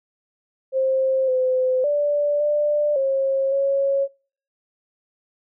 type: tone with pitch steps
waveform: sine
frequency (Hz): 528 / 513 / 584 / 592 / 540 / 551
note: C5 / C5 / D5 / D5 / C#5 / C#5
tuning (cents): +16 / -34 / -10 / +14 / -45 / -11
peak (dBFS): -17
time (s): 0.72-4.08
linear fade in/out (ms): 50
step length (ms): 560
effects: noise-tail reverb RT60 0.5 s tail -26 dB re dry